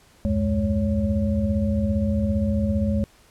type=tone cluster; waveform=sine; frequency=73 / 88.1 / 105.6 / 210.2 / 556 Hz; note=D2 / F2 / G#2 / G#3 / C#5; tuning=-10 / +16 / +29 / +21 / +5 cents; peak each=-27 / -26 / -31 / -22 / -30 dBFS; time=0.25-3.04 s; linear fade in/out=0 ms; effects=pink hiss -55 dBFS RMS until 3.3 s + low-pass 12000 Hz 12 dB/octave